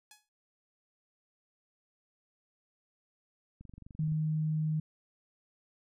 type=tone with exponential decay; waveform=5% pulse; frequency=843 Hz; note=G#5; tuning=26 cents sharp; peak=-38 dBFS; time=0.11-0.29 s; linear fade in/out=2 ms; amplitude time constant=38 ms
type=click train; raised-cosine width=5 ms; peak=-37 dBFS; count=13; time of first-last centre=3.61-4.121 s; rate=23.5 Hz
type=tone; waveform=sine; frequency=155.5 Hz; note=D#3; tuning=1 cent flat; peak=-28 dBFS; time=3.99-4.8 s; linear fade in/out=5 ms
effects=none